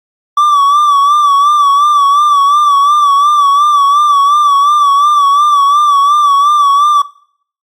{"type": "tone with vibrato", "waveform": "triangle", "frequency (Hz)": 1155, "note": "D6", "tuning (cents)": -29, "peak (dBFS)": -3, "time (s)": [0.37, 7.02], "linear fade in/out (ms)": 5, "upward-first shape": "sine", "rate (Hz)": 2.8, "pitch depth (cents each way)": 61, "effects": ["noise-tail reverb RT60 0.6 s tail -21 dB re dry", "AAC 64 kbps"]}